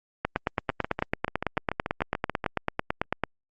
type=two click trains; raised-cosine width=0.5 ms; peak=-13 / -9 dBFS; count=13 / 28; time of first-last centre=0.7-2.442 / 0.25-3.237 s; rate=6.89 / 9.04 Hz; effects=Opus 48 kbps